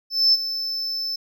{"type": "tone with ADSR envelope", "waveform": "triangle", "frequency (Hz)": 5274, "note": "E8", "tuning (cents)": 0, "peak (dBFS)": -9, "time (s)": [0.1, 1.16], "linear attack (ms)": 230, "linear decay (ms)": 33, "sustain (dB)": -14, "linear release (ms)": 6, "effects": ["tanh soft clip ceiling -10 dBFS"]}